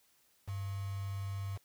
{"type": "tone with quantisation", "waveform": "sine", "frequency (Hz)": 98.4, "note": "G2", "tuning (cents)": 7, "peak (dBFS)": -36, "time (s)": [0.47, 1.58], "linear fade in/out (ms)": 20, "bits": 8, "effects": ["white hiss -70 dBFS RMS until 1.64 s"]}